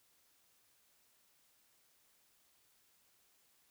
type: silence
effects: white hiss -72 dBFS RMS until 3.7 s